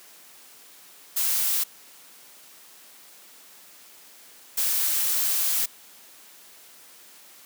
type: noise bursts at uneven times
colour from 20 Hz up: blue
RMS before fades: -24 dBFS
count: 2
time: 1.16-1.64 / 4.57-5.66 s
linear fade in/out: 10 ms
effects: white hiss -50 dBFS RMS until 7.45 s + high-pass 200 Hz 12 dB/octave